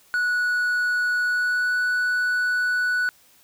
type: tone with pitch glide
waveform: triangle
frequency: 1469 to 1480.9 Hz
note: F#6 to F#6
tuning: -13 to +1 cents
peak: -18 dBFS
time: 0.14-3.09 s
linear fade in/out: 0 ms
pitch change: +14 cents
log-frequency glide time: 1.24-1.77 s
effects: white hiss -56 dBFS RMS until 3.43 s